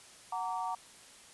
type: chord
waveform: sine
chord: Gb augmented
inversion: none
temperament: just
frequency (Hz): 740 / 925 / 1156.2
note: Gb5 / Bb5 / D6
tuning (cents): 0 / -14 / -27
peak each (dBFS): -37 / -36 / -40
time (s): 0.32-0.75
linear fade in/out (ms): 5
effects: white hiss -55 dBFS RMS until 1.33 s + resampled to 24000 Hz